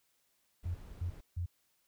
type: noise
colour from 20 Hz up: brown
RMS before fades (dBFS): -50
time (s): 0.63-1.21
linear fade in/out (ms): 10
type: tone bursts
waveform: sine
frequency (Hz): 87.31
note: F2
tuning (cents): 0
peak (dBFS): -33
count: 3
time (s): 0.65-1.461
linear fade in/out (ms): 10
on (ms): 97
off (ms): 260
effects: white hiss -75 dBFS RMS until 1.87 s